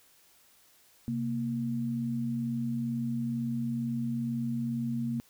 sine tone pair together, 130.92 / 233.1 Hz, C3 / A#3, +1 / 0 cents, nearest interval minor seventh, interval 999 cents, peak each -35 / -30 dBFS, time 1.08-5.2 s, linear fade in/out 0 ms, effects white hiss -62 dBFS RMS until 5.29 s

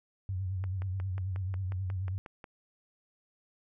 sine tone with vibrato, 94 Hz, F#2, 28 cents sharp, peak -31 dBFS, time 0.29-2.18 s, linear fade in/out 0 ms, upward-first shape triangle, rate 9.3 Hz, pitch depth 85 cents each way
click train, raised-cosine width 0.5 ms, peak -30 dBFS, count 11, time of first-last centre 0.64-2.442 s, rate 5.55 Hz
effects none

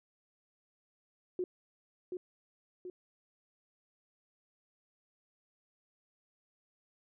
sine tone with echo, 362.9 Hz, F#4, 34 cents flat, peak -31 dBFS, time 1.39-1.44 s, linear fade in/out 2 ms, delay 730 ms, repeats 2, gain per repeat -5 dB, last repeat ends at 2.9 s, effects none

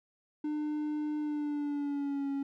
triangle tone with pitch glide, 300.8 to 277.4 Hz, D4 to C#4, +42 to +1 cents, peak -29 dBFS, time 0.44-2.43 s, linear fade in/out 5 ms, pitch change -141 cents, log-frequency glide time 1.18-2.3 s, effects none

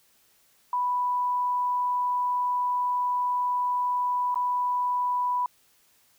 sine tone with dropouts, 987.8 Hz, B5, in tune, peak -23 dBFS, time 0.73-5.46 s, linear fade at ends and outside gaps 2 ms, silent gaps 4.345-4.357 s, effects white hiss -63 dBFS RMS until 6.18 s

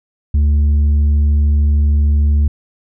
sine tone with tanh clipping, 73.4 Hz, D2, in tune, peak -10 dBFS, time 0.34-2.48 s, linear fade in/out 5 ms, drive 4 dB, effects none

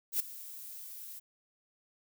violet noise with ADSR envelope, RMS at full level -28 dBFS, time 0.12-1.2 s, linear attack 79 ms, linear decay 6 ms, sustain -18 dB, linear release 20 ms, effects none

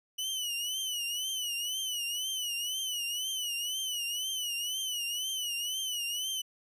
sawtooth tone with vibrato, 2960 Hz, F#7, in tune, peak -29 dBFS, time 0.18-6.42 s, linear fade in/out 10 ms, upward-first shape triangle, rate 2 Hz, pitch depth 120 cents each way, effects resampled to 32000 Hz

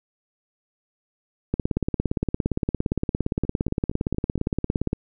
two click trains, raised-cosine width 3 ms, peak -9 / -22 dBFS, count 60 / 5, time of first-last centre 1.54-4.931 / 3.45-4.378 s, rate 17.4 / 4.31 Hz, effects none

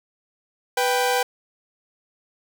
sawtooth tone pair together, 494.6 / 785.1 Hz, B4 / G5, +3 / +2 cents, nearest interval minor sixth, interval 799 cents, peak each -18 dBFS, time 0.77-1.23 s, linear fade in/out 5 ms, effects none

